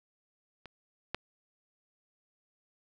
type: clicks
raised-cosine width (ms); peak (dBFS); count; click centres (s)
0.3; -30 / -16; 2; 0.657 / 1.146
effects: none